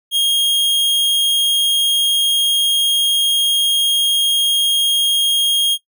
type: tone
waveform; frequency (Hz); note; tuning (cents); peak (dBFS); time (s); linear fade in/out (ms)
45% pulse; 3249; G#7; -39; -12; 0.11-5.78; 50
effects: noise-tail reverb RT60 0.1 s tail -19 dB re dry